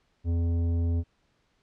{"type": "tone with tanh clipping", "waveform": "sine", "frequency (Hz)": 84.6, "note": "E2", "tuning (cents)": 45, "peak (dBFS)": -25, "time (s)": [0.24, 1.04], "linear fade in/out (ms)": 50, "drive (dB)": 11, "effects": ["pink hiss -70 dBFS RMS until 1.62 s", "low-pass 5000 Hz 12 dB/octave"]}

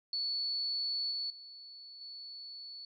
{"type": "tone with level steps", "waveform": "sine", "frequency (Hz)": 4435, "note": "C#8", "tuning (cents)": 0, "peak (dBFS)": [-32, -34, -48, -44], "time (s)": [0.13, 2.85], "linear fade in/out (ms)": 2, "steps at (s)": [1.11, 1.3, 2.01], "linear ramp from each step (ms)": 2, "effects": []}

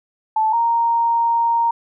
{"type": "tone pair in turn", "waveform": "sine", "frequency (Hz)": [874, 930.1], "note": ["A5", "A#5"], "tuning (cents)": [-12, -4], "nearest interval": "minor second", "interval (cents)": 108, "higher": "second", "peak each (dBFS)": -14, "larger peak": "neither", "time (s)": [[0.36, 0.53], [0.53, 1.71]], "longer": "second", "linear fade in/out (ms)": 5, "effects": []}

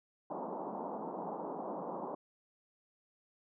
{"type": "band-pass noise", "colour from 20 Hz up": "white", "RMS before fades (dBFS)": -41, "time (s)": [0.3, 2.15], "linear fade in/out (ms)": 5, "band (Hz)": [170, 1000], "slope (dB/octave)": 48, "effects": []}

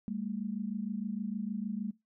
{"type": "tone pair together", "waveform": "sine", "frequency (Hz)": [199.31, 225.8], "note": ["G3", "A3"], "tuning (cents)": [29, 45], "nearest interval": "major second", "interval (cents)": 216, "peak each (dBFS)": [-36, -36], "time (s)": [0.08, 1.91], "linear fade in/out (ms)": 0, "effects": ["noise-tail reverb RT60 0.2 s tail -21 dB re dry"]}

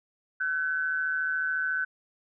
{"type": "tone with amplitude modulation", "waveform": "sine", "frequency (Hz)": 1517, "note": "F#6", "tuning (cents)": 43, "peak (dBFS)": -23, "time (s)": [0.4, 1.85], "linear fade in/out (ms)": 10, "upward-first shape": "sine", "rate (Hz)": 154, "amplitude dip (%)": 60, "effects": []}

